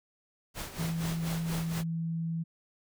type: noise with tremolo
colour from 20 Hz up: pink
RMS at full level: -37 dBFS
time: 0.54-1.84 s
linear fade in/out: 50 ms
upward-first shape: sine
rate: 4.2 Hz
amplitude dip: 70%
type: tone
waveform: sine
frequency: 164.81 Hz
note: E3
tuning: in tune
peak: -30 dBFS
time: 0.78-2.44 s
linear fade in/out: 20 ms
effects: none